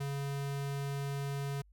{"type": "tone", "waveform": "square", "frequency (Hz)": 140, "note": "C#3", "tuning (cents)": 18, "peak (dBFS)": -35, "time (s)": [0, 1.62], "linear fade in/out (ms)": 10, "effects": ["added 50 Hz sine -59 dBFS peak until 1.72 s"]}